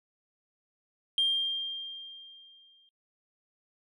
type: tone with exponential decay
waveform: sine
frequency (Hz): 3194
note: G7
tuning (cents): +32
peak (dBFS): -21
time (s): 1.18-2.89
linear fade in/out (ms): 1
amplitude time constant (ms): 370
effects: noise-tail reverb RT60 0.6 s tail -26 dB re dry + tanh soft clip ceiling -19 dBFS